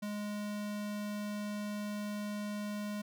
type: tone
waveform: square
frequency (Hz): 207.7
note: G#3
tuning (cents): 0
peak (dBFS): -37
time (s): 0.02-3.02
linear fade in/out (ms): 10
effects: none